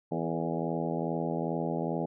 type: harmonic tone with a mistuned harmonic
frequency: 82.41 Hz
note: E2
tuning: in tune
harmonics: 2 / 3 / 4 / 5 / 6 / 7 / 8 / 9 / 10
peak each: -34 / -36 / -37 / -38 / -39 / -39 / -40 / -41 / -41 dBFS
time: 0.11-2.06 s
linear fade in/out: 10 ms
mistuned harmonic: 5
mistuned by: +42 cents
effects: none